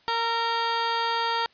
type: harmonic tone with a mistuned harmonic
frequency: 462.8 Hz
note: A#4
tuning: 13 cents flat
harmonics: 1 / 2 / 3 / 4 / 5 / 6 / 7 / 8 / 9 / 10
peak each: -34 / -26 / -31 / -34 / -41 / -41 / -35 / -37 / -44 / -35 dBFS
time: 0.08-1.46 s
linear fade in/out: 0 ms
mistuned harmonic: 3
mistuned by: -28 cents
effects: white hiss -59 dBFS RMS until 1.53 s + resampled to 11025 Hz